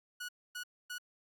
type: tone bursts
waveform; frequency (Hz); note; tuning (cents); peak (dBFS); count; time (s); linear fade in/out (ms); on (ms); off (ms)
sawtooth; 1464; F#6; -19; -36; 3; 0.2-0.984; 10; 88; 260
effects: none

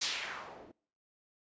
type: noise with low-pass filter sweep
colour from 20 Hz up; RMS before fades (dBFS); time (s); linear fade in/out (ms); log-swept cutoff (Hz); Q
blue; -40; 0.01-0.72; 10; 5200 to 340; 1.5
effects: noise-tail reverb RT60 0.6 s tail -26 dB re dry + resampled to 16000 Hz

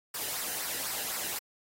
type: noise with flanger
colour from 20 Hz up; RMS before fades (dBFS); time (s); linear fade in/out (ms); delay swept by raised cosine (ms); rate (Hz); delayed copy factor
white; -35; 0.14-1.39; 5; 0.29 to 0.91; 4; -0.55
effects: AAC 48 kbps

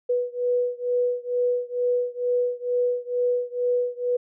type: beating tone pair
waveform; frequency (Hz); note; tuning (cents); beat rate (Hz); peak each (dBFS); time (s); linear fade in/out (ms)
sine; 490.1 / 492.3; B4 / B4; -13 / -6; 2.2; -24 / -25; 0.09-4.17; 10
effects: none

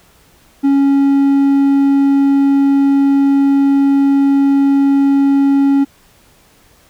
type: tone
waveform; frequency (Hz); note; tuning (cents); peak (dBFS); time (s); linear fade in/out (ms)
triangle; 277.2; C#4; 0; -6; 0.63-5.85; 20
effects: pink hiss -49 dBFS RMS until 6.89 s

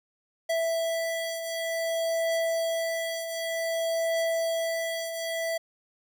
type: beating tone pair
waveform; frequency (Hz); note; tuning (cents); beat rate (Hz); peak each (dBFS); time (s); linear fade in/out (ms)
square; 659.3 / 659.84; E5 / E5; 0 / +2; 0.54; -35 / -28; 0.49-5.58; 10
effects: none

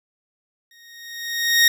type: tone with exponential growth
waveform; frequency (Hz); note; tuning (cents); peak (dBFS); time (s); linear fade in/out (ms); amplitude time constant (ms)
20% pulse; 1864.7; A#6; 0; -5; 0.71-1.68; 2; 210
effects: none

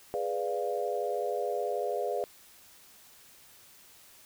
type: chord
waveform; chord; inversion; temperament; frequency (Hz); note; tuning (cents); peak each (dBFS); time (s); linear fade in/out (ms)
sine; G# diminished seventh; none; equal; 415.3 / 493.9 / 587.3 / 698.5; G#4 / B4 / D5 / F5; 0 / 0 / 0 / 0; -34 / -34 / -35 / -35; 0.14-2.24; 0
effects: white hiss -56 dBFS RMS until 4.25 s

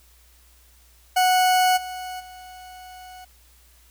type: tone with level steps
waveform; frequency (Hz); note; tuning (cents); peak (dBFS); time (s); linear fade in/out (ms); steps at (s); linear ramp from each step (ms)
40% pulse; 737; F#5; -7; -15 / -30 / -39; 1.16-3.25; 10; 1.76 / 2.19; 20
effects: added 60 Hz sine -54 dBFS peak until 3.9 s + white hiss -57 dBFS RMS until 3.9 s

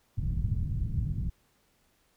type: low-pass noise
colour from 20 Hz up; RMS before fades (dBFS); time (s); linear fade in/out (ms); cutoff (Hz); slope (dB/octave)
white; -30; 0.17-1.3; 10; 140; 24
effects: pink hiss -69 dBFS RMS until 2.16 s

